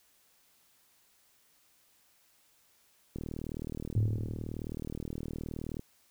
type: click train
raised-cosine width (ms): 3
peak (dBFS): -25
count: 104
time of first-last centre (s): 3.16-5.794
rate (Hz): 39.1
type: tone with exponential decay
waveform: sine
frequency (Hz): 106.5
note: G#2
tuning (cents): +44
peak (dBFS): -22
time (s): 3.96-4.75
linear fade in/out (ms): 5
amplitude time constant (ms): 170
effects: white hiss -67 dBFS RMS until 6.1 s